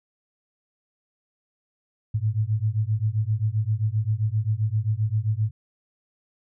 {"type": "beating tone pair", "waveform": "sine", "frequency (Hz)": [104.5, 112.1], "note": ["G#2", "A2"], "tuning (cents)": [11, 33], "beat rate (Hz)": 7.6, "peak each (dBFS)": -24, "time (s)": [2.14, 5.51], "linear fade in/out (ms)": 10, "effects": []}